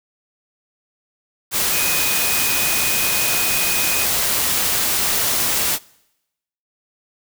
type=tone in noise; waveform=sine; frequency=2494 Hz; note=D#7; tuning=3 cents sharp; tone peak=-25 dBFS; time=1.7-4.07 s; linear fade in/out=50 ms; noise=white; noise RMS=-19 dBFS; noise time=1.51-5.79 s; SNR=-9 dB; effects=noise-tail reverb RT60 0.9 s tail -24 dB re dry